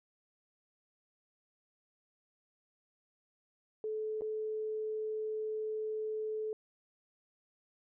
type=tone with dropouts; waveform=sine; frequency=433.1 Hz; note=A4; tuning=27 cents flat; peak=-34 dBFS; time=3.84-6.53 s; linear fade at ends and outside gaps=1 ms; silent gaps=4.21-4.219 s; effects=none

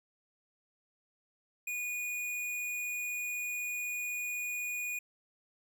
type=tone; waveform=square; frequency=2456 Hz; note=D#7; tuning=23 cents flat; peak=-35 dBFS; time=1.67-4.99 s; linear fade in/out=5 ms; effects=none

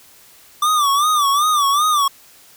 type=tone with vibrato; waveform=square; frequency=1174.7 Hz; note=D6; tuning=in tune; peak=-14 dBFS; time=0.62-2.08 s; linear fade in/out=5 ms; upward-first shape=sine; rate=2.6 Hz; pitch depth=110 cents each way; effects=white hiss -47 dBFS RMS until 2.56 s

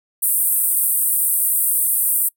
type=band-pass noise; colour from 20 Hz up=white; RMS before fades=-18 dBFS; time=0.22-2.29 s; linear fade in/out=10 ms; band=8400 to 16000 Hz; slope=96 dB/octave; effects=noise-tail reverb RT60 0.1 s tail -24 dB re dry

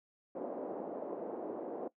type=band-pass noise; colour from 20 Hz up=white; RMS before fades=-41 dBFS; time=0.35-1.88 s; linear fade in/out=5 ms; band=260 to 640 Hz; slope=24 dB/octave; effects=noise-tail reverb RT60 0.1 s tail -19 dB re dry

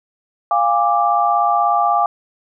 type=chord; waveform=sine; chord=D diminished; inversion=first; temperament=equal with one note detuned; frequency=698.5 / 814.9 / 1174.7 Hz; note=F5 / Ab5 / D6; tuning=0 / -33 / 0 cents; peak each=-17 dBFS; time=0.51-2.06 s; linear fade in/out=2 ms; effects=none

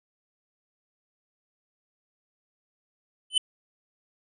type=tone with exponential growth; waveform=square; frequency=3028 Hz; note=F#7; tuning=39 cents sharp; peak=-16 dBFS; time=3.3-3.38 s; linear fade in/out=5 ms; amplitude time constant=16 ms; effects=resampled to 24000 Hz

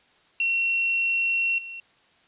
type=tone with level steps; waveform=sine; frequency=2725 Hz; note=F7; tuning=43 cents flat; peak=-21 / -35 dBFS; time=0.4-1.8 s; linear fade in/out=2 ms; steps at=1.58 s; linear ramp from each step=5 ms; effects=white hiss -60 dBFS RMS until 2.27 s + resampled to 8000 Hz

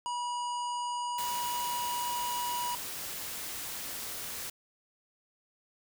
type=harmonic tone; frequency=969 Hz; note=B5; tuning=33 cents flat; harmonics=1 / 3 / 5 / 7 / 9; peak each=-32 / -43 / -49 / -48 / -49 dBFS; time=0.06-2.75 s; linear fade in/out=0 ms
type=noise; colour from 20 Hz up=white; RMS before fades=-39 dBFS; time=1.18-4.5 s; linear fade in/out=5 ms
effects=none

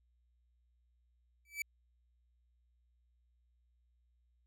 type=tone with exponential growth; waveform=45% pulse; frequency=2308 Hz; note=D7; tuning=31 cents flat; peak=-32 dBFS; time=1.45-1.62 s; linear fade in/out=2 ms; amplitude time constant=35 ms; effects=added 60 Hz sine -70 dBFS peak until 4.46 s

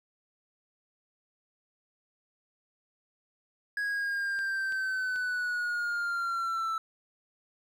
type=linear sweep; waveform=triangle; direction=down; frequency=1661.2 to 1318.5 Hz; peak=-27 dBFS; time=3.77-6.78 s; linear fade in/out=2 ms
type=clicks; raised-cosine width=0.2 ms; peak=-30 dBFS; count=3; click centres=4.39 / 4.723 / 5.16 s
effects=11-bit

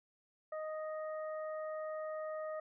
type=harmonic tone; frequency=622.3 Hz; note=D#5; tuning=in tune; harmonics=1 / 2 / 3; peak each=-39 / -47 / -54 dBFS; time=0.52-2.6 s; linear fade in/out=5 ms; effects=none

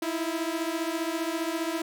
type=beating tone pair; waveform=sawtooth; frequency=320.8 / 335.8 Hz; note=E4 / E4; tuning=-47 / +32 cents; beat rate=15 Hz; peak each=-27 dBFS; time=0.02-1.82 s; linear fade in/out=5 ms; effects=none

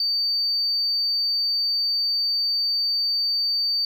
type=tone; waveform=sine; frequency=4600 Hz; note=D8; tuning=37 cents flat; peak=-19 dBFS; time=0-3.85 s; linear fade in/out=2 ms; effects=tanh soft clip ceiling -16 dBFS

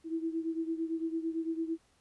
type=beating tone pair; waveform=sine; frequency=324.5 / 333.4 Hz; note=E4 / E4; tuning=-27 / +20 cents; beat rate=8.9 Hz; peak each=-33 / -37 dBFS; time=0.04-1.78 s; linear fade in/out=50 ms; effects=pink hiss -69 dBFS RMS until 2 s + resampled to 24000 Hz

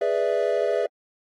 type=chord; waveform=triangle; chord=E dominant seventh; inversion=first; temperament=equal; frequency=415.3 / 493.9 / 587.3 / 659.3 Hz; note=G#4 / B4 / D5 / E5; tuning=0 / 0 / 0 / 0 cents; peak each=-24 dBFS; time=0.01-0.86 s; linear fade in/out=5 ms; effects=AAC 32 kbps

